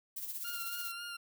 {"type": "noise with tremolo", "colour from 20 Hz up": "violet", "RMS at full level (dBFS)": -39, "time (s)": [0.16, 0.92], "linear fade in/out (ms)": 10, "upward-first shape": "sine", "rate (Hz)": 16, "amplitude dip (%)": 55}
{"type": "tone with vibrato", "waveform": "20% pulse", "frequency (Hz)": 1396.9, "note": "F6", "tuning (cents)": 0, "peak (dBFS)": -36, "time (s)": [0.44, 1.17], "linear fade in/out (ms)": 10, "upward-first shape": "sine", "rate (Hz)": 3.7, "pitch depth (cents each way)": 26}
{"effects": []}